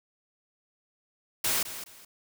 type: noise with echo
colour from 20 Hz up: white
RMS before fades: -27 dBFS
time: 1.44-1.63 s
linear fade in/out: 5 ms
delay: 210 ms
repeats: 2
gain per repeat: -12 dB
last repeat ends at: 2.05 s
effects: none

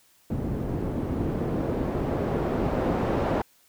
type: noise with low-pass filter sweep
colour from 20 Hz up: white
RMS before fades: -27 dBFS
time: 0.3-3.42 s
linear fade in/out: 5 ms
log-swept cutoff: 250 to 630 Hz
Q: 0.85
effects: white hiss -61 dBFS RMS until 3.68 s

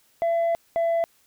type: tone pair in turn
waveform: sine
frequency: 673 / 670.1 Hz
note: E5 / E5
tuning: +36 / +28 cents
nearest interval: unison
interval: 8 cents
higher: first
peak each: -17 dBFS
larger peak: neither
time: 0.22-0.55 / 0.76-1.04 s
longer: first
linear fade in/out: 0 ms
effects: tanh soft clip ceiling -19 dBFS + white hiss -62 dBFS RMS until 1.26 s

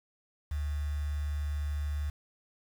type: tone with quantisation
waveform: sine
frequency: 73.42 Hz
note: D2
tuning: in tune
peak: -30 dBFS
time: 0.51-2.1 s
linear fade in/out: 5 ms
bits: 8
effects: none

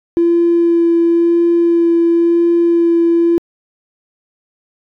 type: tone with vibrato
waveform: triangle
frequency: 339.1 Hz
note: E4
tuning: 49 cents sharp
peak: -5 dBFS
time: 0.17-3.38 s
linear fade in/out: 0 ms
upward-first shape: sine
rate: 0.96 Hz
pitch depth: 11 cents each way
effects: tanh soft clip ceiling -6 dBFS

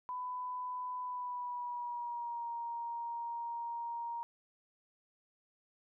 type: tone with pitch glide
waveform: sine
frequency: 999 to 937.5 Hz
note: B5 to A#5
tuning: +20 to +10 cents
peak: -37 dBFS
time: 0.09-4.23 s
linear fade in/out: 0 ms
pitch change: -110 cents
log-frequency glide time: 1.02-2.49 s
effects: none

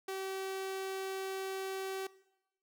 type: tone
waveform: sawtooth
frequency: 383.6 Hz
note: G4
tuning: 37 cents flat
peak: -33 dBFS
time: 0.08-2.07 s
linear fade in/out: 5 ms
effects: noise-tail reverb RT60 0.9 s tail -20 dB re dry

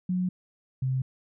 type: tone pair in turn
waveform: sine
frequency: 182.2 / 130.63 Hz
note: F#3 / C3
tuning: -26 / -2 cents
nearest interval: tritone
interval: 576 cents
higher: first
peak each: -24 dBFS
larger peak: neither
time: 0.09-0.29 / 0.82-1.02 s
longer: neither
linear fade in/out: 5 ms
effects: none

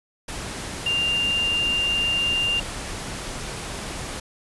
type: tone in noise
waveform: sine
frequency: 2794 Hz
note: F7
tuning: in tune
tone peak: -20 dBFS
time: 0.86-2.6 s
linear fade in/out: 5 ms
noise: pink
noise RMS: -32 dBFS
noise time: 0.28-4.2 s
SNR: +9 dB
effects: resampled to 24000 Hz

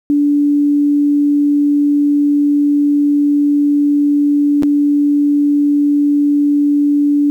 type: tone with dropouts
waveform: sine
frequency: 289.8 Hz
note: D4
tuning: 23 cents flat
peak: -9 dBFS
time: 0.1-7.3 s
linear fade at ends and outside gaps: 0 ms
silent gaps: 4.624-4.633 s
effects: 8-bit

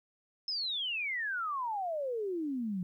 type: exponential sweep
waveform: sine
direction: down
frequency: 5280 to 174.61 Hz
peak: -32 dBFS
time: 0.48-2.83 s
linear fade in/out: 2 ms
effects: 12-bit

